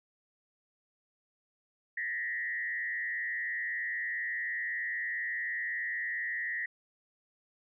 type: tone with frequency modulation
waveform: sine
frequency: 1888 Hz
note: A#6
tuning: 22 cents sharp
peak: -32 dBFS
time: 1.97-6.66 s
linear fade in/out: 5 ms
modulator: 111 Hz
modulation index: 0.99
effects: none